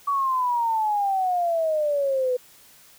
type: exponential sweep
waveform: sine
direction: down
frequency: 1142 to 493.9 Hz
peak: -20 dBFS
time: 0.07-2.37 s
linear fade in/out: 10 ms
effects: white hiss -52 dBFS RMS until 2.98 s